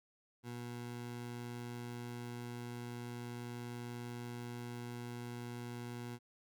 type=tone; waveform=20% pulse; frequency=120.4 Hz; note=B2; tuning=44 cents flat; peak=-38 dBFS; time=0.43-6.19 s; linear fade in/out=50 ms; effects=none